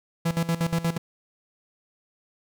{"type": "tone with tremolo", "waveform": "45% pulse", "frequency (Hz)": 166.9, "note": "E3", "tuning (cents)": 22, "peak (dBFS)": -21, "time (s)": [0.25, 0.98], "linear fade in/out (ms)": 10, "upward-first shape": "square", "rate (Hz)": 8.4, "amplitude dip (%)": 80, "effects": []}